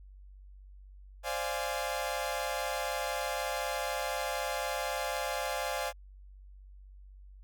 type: chord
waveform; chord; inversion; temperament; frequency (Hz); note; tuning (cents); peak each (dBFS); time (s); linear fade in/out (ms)
sawtooth; D half-diminished seventh; third; equal with one note detuned; 523.3 / 587.3 / 693.2 / 830.6; C5 / D5 / F5 / Ab5; 0 / 0 / -13 / 0; -34; 1.23-5.93; 50
effects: added 48 Hz sine -49 dBFS peak until 7.43 s